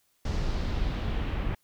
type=noise with low-pass filter sweep; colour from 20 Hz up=brown; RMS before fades=-29 dBFS; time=0.25-1.55 s; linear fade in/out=5 ms; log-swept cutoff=5800 to 2500 Hz; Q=1.7; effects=white hiss -70 dBFS RMS until 1.63 s